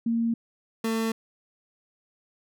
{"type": "tone pair in turn", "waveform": ["sine", "30% pulse"], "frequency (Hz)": [230.8, 224.7], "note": ["A#3", "A3"], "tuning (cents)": [-17, 37], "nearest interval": "unison", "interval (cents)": 46, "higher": "first", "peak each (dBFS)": -22, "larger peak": "neither", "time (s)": [[0.06, 0.34], [0.84, 1.12]], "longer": "neither", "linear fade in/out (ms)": 5, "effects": []}